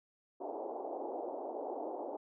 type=band-pass noise; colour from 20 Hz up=white; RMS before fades=-41 dBFS; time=0.4-2.17 s; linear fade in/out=10 ms; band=290 to 820 Hz; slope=48 dB/octave; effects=none